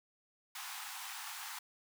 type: high-pass noise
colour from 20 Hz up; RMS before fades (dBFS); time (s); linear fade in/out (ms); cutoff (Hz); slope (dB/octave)
pink; -45; 0.55-1.59; 5; 760; 96
effects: none